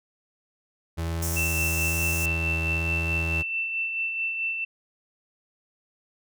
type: tone with vibrato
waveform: 35% pulse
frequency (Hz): 82.41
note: E2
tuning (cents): 0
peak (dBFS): -25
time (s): 0.97-3.43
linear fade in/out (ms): 20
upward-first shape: sine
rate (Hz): 1.1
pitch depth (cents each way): 13
type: high-pass noise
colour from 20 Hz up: pink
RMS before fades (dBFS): -32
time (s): 1.22-2.26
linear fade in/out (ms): 5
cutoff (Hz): 5300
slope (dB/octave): 96
type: tone with tremolo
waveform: sine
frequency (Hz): 2674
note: E7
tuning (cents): +24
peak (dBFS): -24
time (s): 1.36-4.65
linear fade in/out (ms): 10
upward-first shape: sine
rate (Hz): 4.6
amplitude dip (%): 40
effects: none